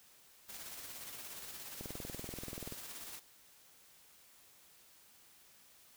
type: noise with tremolo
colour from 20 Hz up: white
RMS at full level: -47 dBFS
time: 0.48-3.2 s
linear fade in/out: 20 ms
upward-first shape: square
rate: 17 Hz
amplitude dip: 30%
type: click train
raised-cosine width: 2 ms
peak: -31 dBFS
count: 20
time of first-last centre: 1.81-2.723 s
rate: 20.8 Hz
effects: white hiss -63 dBFS RMS until 5.96 s